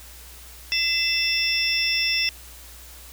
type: tone cluster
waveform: sine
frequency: 2030 / 2653 / 3496 / 5180 / 5530 Hz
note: B6 / E7 / A7 / E8 / F8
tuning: +47 / +10 / -12 / -31 / -18 cents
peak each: -30 / -24 / -28 / -27 / -26 dBFS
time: 0.72-2.29 s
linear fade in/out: 0 ms
effects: added 60 Hz sine -45 dBFS peak until 3.12 s + white hiss -45 dBFS RMS until 3.12 s